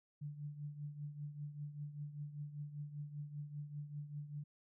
sine tone with tremolo, 146.83 Hz, D3, in tune, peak -40 dBFS, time 0.21-4.44 s, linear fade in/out 10 ms, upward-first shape triangle, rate 5.1 Hz, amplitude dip 75%, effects none

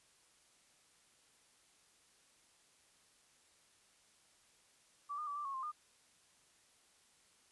sine tone with pitch steps, 1156 / 1215 / 1152 / 1177 / 1097 / 1054 / 1214 Hz, D6 / D#6 / D6 / D6 / C#6 / C6 / D#6, -28 / -42 / -34 / +3 / -18 / +12 / -43 cents, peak -39 dBFS, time 5.09-5.72 s, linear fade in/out 20 ms, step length 90 ms, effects white hiss -69 dBFS RMS until 7.51 s + resampled to 24000 Hz

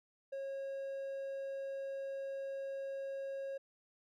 triangle tone, 545 Hz, C#5, 29 cents flat, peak -37 dBFS, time 0.32-3.58 s, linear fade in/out 10 ms, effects none

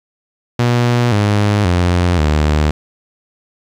sawtooth tone with pitch steps, 120.8 / 103.36 / 88.43 / 75.66 Hz, B2 / G#2 / F2 / D#2, -38 / -8 / +22 / -48 cents, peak -7 dBFS, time 0.59-2.71 s, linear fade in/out 5 ms, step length 530 ms, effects low-pass 6000 Hz 12 dB/octave + 8-bit

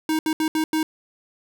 square tone bursts at uneven times, 314.4 Hz, D#4, 18 cents sharp, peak -20 dBFS, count 5, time 0.09-0.19 / 0.26-0.33 / 0.4-0.48 / 0.55-0.64 / 0.73-0.83 s, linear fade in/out 2 ms, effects none

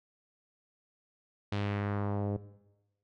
sawtooth tone with low-pass filter sweep, 101.8 Hz, G#2, 34 cents flat, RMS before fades -33 dBFS, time 1.52-2.37 s, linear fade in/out 5 ms, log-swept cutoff 3900 to 520 Hz, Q 1.5, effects noise-tail reverb RT60 1.0 s tail -17 dB re dry

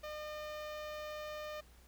sawtooth tone with notch filter, 606 Hz, D#5, 46 cents flat, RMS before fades -44 dBFS, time 0.03-1.61 s, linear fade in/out 10 ms, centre 9500 Hz, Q 0.57, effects added 60 Hz sine -60 dBFS peak until 1.87 s + pink hiss -65 dBFS RMS until 1.87 s

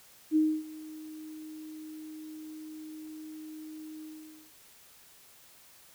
sine tone with ADSR envelope, 311.1 Hz, D#4, in tune, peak -20 dBFS, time 0.31-4.52 s, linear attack 50 ms, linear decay 270 ms, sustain -21 dB, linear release 490 ms, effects white hiss -57 dBFS RMS until 5.94 s

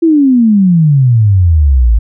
sine exponential sweep, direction down, 340 to 52.7 Hz, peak -4 dBFS, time 0.02-1.99 s, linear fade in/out 10 ms, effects none

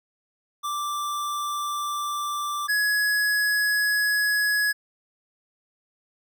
square tone pair in turn, 1174.7 / 1680.6 Hz, D6 / G#6, 0 / +20 cents, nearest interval tritone, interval 620 cents, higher second, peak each -27 / -21 dBFS, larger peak second, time 0.63-2.68 / 2.68-4.73 s, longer neither, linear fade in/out 20 ms, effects none

